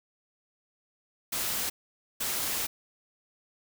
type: noise bursts at uneven times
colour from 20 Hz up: white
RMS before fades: -31 dBFS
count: 2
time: 1.32-1.7 / 2.2-2.67 s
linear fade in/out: 10 ms
effects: none